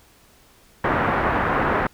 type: low-pass noise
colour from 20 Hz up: white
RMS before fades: -21 dBFS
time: 0.84-1.87 s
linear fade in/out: 5 ms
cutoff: 1600 Hz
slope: 24 dB/octave
effects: pink hiss -54 dBFS RMS until 1.93 s